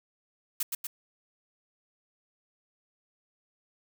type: noise with echo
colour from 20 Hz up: blue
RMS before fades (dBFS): -29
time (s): 0.6-0.63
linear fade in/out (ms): 5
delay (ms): 120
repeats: 2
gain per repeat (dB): -3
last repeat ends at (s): 0.87
effects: none